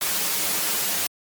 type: noise with comb filter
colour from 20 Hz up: white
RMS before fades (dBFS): -24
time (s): 0.01-1.07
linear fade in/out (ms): 5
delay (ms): 7.9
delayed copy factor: -0.9
effects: high-pass 100 Hz 12 dB/octave + MP3 96 kbps